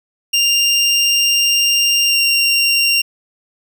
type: tone with pitch glide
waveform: 25% pulse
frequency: 2793 to 2771 Hz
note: F7 to F7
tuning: -1 to -14 cents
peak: -8 dBFS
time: 0.33-3.02 s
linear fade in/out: 10 ms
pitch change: -13 cents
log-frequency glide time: 2.06-2.18 s
effects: none